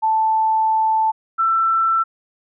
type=tone pair in turn; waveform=sine; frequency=880 / 1336.2 Hz; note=A5 / E6; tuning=0 / +23 cents; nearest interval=perfect fifth; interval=723 cents; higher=second; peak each=-14 dBFS; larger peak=neither; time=0.02-1.12 / 1.38-2.04 s; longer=first; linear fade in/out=20 ms; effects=none